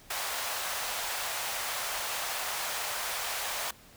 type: high-pass noise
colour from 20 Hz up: pink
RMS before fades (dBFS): -34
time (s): 0.1-3.71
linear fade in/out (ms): 5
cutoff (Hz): 630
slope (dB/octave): 24
effects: pink hiss -55 dBFS RMS until 3.96 s